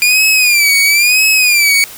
sawtooth tone with vibrato, 2400 Hz, D7, 37 cents sharp, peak -4 dBFS, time 0.02-1.84 s, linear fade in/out 0 ms, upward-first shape sine, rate 0.99 Hz, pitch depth 120 cents each way, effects white hiss -32 dBFS RMS until 1.97 s

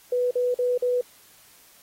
sine tone bursts, 493.9 Hz, B4, in tune, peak -20 dBFS, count 4, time 0.12-1.012 s, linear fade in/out 5 ms, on 190 ms, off 44 ms, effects white hiss -54 dBFS RMS until 1.82 s + AAC 48 kbps

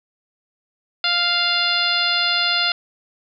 harmonic tone, 698.5 Hz, F5, in tune, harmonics 1 / 2 / 3 / 4 / 5 / 6 / 7, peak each -29 / -23 / -27 / -24 / -23 / -23 / -26 dBFS, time 1.04-2.72 s, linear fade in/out 2 ms, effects none

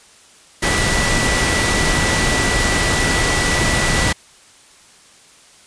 sine tone in noise, 1962 Hz, B6, 12 cents flat, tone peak -21 dBFS, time 0.62-4.13 s, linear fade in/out 10 ms, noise pink, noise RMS -17 dBFS, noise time 0.62-4.13 s, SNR -7 dB, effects white hiss -47 dBFS RMS until 5.66 s + resampled to 22050 Hz

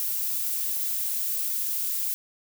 violet noise, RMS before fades -28 dBFS, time 0-2.14 s, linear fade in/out 0 ms, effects none

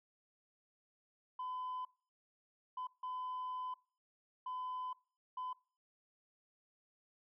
sine tone bursts at uneven times, 1011 Hz, B5, 40 cents sharp, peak -38 dBFS, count 5, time 1.39-1.85 / 2.77-2.87 / 3.03-3.74 / 4.46-4.93 / 5.37-5.53 s, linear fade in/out 5 ms, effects noise-tail reverb RT60 0.4 s tail -23 dB re dry + tanh soft clip ceiling -37 dBFS

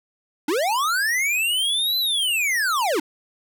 square linear two-way sweep, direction up then down, 271 to 4071 to 271 Hz, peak -20 dBFS, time 0.48-3 s, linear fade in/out 5 ms, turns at 1.98 s, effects none

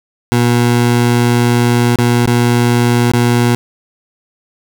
20% pulse tone with dropouts, 120 Hz, B2, 49 cents flat, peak -4 dBFS, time 0.32-3.55 s, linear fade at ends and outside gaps 0 ms, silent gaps 1.959-1.987 / 2.261-2.275 / 3.118-3.136 s, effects none

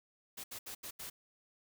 white noise bursts at uneven times, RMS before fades -45 dBFS, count 5, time 0.37-0.44 / 0.51-0.59 / 0.66-0.75 / 0.83-0.91 / 0.99-1.1 s, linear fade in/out 10 ms, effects none

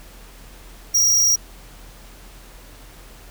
square tone, 5690 Hz, F8, 31 cents sharp, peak -14 dBFS, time 0.94-1.36 s, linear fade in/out 10 ms, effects added 42 Hz sine -42 dBFS peak until 3.3 s + pink hiss -46 dBFS RMS until 3.3 s

